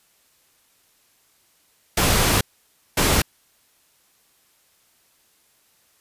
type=noise bursts at uneven times; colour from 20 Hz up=pink; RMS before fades=-18 dBFS; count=2; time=1.97-2.41 / 2.97-3.22 s; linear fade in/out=5 ms; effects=white hiss -61 dBFS RMS until 6 s + resampled to 32000 Hz